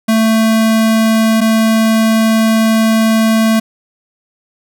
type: tone pair in turn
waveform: square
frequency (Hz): 222.2 / 222.2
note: A3 / A3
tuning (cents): +17 / +17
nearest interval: unison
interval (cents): 0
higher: neither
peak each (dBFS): -9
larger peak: neither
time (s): 0.08-1.41 / 1.41-3.6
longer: second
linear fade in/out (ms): 10
effects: none